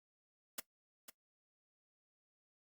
white noise with echo, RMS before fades -40 dBFS, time 0.58-0.6 s, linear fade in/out 5 ms, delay 500 ms, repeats 1, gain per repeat -11 dB, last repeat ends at 1.1 s, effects noise-tail reverb RT60 0.1 s tail -17 dB re dry + Opus 48 kbps

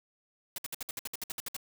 white noise bursts, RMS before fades -37 dBFS, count 13, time 0.56-1.566 s, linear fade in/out 2 ms, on 22 ms, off 60 ms, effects none

